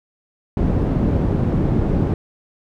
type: low-pass noise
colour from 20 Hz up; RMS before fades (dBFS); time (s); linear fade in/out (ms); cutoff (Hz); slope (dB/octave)
white; -18; 0.57-2.14; 2; 230; 12
effects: none